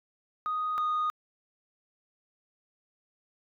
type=tone pair in turn; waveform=sine; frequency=1244.5 / 1235.2 Hz; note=D#6 / D#6; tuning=0 / -13 cents; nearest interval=unison; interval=13 cents; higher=first; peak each=-27 / -24 dBFS; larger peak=second; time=0.46-0.78 / 0.78-1.1 s; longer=neither; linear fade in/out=0 ms; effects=tanh soft clip ceiling -24 dBFS